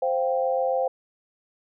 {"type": "chord", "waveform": "sine", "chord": "C suspended fourth", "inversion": "none", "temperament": "just", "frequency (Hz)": [523.3, 697.7, 784.9], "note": ["C5", "F5", "G5"], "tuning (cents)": [0, -2, 2], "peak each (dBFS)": [-23, -28, -28], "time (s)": [0.02, 0.88], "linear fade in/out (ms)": 5, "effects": []}